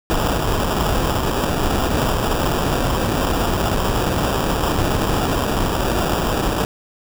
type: noise with sample-and-hold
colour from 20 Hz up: pink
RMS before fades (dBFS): -19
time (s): 0.1-6.65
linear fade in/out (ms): 0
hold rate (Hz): 2100
effects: none